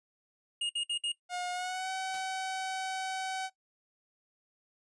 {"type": "tone bursts", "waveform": "square", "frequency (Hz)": 2852, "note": "F7", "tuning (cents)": 36, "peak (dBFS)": -31, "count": 4, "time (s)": [0.61, 1.12], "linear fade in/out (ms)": 5, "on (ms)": 84, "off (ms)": 58}
{"type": "tone with pitch glide", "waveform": "sawtooth", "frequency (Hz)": [717, 758.3], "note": ["F5", "F#5"], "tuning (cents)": [45, 42], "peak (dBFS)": -30, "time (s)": [1.29, 3.5], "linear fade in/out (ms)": 50, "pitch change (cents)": 97, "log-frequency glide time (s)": [1.52, 1.9]}
{"type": "noise with exponential decay", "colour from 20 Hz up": "white", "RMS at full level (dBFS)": -45, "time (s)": [2.14, 2.35], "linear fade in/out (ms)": 0, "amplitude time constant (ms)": 45}
{"effects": ["noise-tail reverb RT60 0.1 s tail -17 dB re dry", "resampled to 22050 Hz"]}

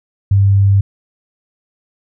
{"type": "tone", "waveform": "sine", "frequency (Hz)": 98.9, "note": "G2", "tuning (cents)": 16, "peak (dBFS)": -7, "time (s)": [0.31, 0.81], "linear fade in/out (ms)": 5, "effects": []}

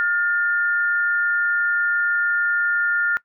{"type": "tone pair together", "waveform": "sine", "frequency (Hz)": [1418.3, 1787], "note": ["F6", "A6"], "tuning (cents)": [26, 26], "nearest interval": "major third", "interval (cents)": 400, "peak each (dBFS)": [-18, -24], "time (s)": [0, 3.17], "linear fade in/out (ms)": 0, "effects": ["noise-tail reverb RT60 0.1 s tail -20 dB re dry"]}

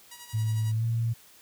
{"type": "tone with tremolo", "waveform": "5% pulse", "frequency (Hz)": 961, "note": "B5", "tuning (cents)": -48, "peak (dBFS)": -30, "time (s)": [0.11, 0.72], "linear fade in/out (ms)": 5, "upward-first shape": "sine", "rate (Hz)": 11, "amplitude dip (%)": 60}
{"type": "tone with pitch glide", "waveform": "sine", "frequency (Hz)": [110, 115.14], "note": ["A2", "A#2"], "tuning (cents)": [0, -21], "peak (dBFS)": -24, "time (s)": [0.33, 1.14], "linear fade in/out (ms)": 20, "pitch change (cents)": 79, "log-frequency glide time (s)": [0.74, 0.85]}
{"effects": ["white hiss -55 dBFS RMS until 1.41 s"]}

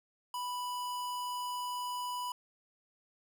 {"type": "tone", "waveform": "square", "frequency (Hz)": 987.8, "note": "B5", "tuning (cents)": 0, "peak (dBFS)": -36, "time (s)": [0.34, 2.32], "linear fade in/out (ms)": 2, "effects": []}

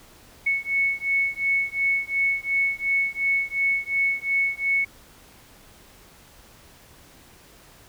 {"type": "beating tone pair", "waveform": "sine", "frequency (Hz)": [2207, 2209.8], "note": ["C#7", "C#7"], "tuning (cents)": [-8, -6], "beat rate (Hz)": 2.8, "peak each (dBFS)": -24, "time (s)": [0.46, 4.85], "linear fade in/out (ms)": 10, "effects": ["pink hiss -51 dBFS RMS until 7.88 s"]}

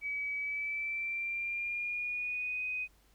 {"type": "tone with pitch glide", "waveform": "sine", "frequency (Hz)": [2280, 2501], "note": ["C#7", "D#7"], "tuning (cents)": [48, 8], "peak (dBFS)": -33, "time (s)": [0.01, 2.88], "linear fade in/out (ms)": 50, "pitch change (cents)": 160, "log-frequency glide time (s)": [0.37, 2.64], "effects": ["added 50 Hz sine -65 dBFS peak until 3.14 s", "pink hiss -68 dBFS RMS until 3.14 s"]}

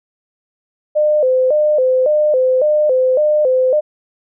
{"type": "tone with vibrato", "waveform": "sine", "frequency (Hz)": 557, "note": "C#5", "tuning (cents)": 8, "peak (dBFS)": -10, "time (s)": [0.95, 3.81], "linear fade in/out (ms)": 20, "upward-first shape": "square", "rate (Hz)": 1.8, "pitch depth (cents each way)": 140, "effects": []}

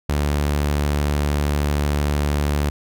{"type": "tone", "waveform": "sawtooth", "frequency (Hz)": 73, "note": "D2", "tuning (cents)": -10, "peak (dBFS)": -14, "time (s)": [0.09, 2.7], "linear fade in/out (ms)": 5, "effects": []}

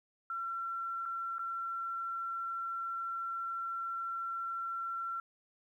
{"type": "tone with dropouts", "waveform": "sine", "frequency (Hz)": 1357, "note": "E6", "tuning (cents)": 50, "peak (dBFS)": -35, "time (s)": [0.3, 5.2], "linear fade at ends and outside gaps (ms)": 2, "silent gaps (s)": [[1.055, 1.059], [1.383, 1.392]], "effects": ["12-bit"]}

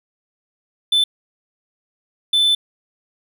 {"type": "tone bursts at uneven times", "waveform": "triangle", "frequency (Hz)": 3520, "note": "A7", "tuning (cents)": 0, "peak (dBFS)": -11, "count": 2, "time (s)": [[0.92, 1.04], [2.33, 2.55]], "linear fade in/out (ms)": 5, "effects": []}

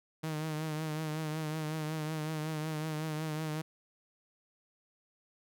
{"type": "tone with vibrato", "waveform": "sawtooth", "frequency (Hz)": 155.56, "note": "D#3", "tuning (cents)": 0, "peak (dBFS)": -30, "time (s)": [0.23, 3.62], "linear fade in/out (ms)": 10, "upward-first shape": "triangle", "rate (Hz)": 5.4, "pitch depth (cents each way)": 50, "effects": []}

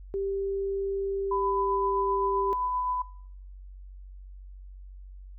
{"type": "tone", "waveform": "sine", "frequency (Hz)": 392.8, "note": "G4", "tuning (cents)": 4, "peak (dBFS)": -27, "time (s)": [0.14, 2.53], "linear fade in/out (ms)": 0}
{"type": "tone with tremolo", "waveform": "sine", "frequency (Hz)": 1000, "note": "B5", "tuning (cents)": 21, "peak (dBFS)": -26, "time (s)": [1.31, 3.02], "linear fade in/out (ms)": 5, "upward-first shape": "sine", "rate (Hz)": 7.7, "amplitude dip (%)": 25}
{"effects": ["noise-tail reverb RT60 0.7 s tail -21 dB re dry", "added 47 Hz sine -42 dBFS peak until 5.38 s"]}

